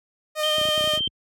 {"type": "tone with vibrato", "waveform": "sawtooth", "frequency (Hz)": 613, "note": "D#5", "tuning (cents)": -26, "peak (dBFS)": -19, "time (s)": [0.35, 1], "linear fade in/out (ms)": 50, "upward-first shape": "sine", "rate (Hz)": 10, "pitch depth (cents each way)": 15}
{"type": "tone", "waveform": "sine", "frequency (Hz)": 3136, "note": "G7", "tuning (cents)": 0, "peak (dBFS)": -22, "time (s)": [0.43, 1.08], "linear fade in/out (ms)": 5}
{"type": "clicks", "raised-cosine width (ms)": 3, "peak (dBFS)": -23, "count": 12, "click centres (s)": [0.583, 0.614, 0.654, 0.687, 0.778, 0.809, 0.841, 0.875, 0.936, 0.976, 1.007, 1.075]}
{"effects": ["high-pass 60 Hz 12 dB/octave"]}